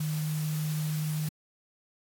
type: tone in noise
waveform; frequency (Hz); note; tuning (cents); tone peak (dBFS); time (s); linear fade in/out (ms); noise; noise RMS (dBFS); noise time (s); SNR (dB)
sine; 153.8; D#3; -20; -28; 0-1.29; 5; white; -42; 0-1.29; +11
effects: AAC 64 kbps